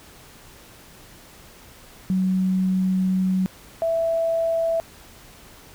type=tone pair in turn; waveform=sine; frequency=187 / 660.6 Hz; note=F#3 / E5; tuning=+19 / +4 cents; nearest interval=octave + minor seventh; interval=2185 cents; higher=second; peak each=-18 / -19 dBFS; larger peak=first; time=2.1-3.46 / 3.82-4.8 s; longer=first; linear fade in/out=0 ms; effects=pink hiss -47 dBFS RMS until 5.74 s